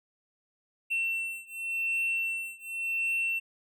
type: beating tone pair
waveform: triangle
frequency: 2700 / 2700.89 Hz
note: E7 / E7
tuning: +41 / +41 cents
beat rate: 0.89 Hz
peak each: -30 / -31 dBFS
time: 0.9-3.4 s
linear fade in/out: 20 ms
effects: none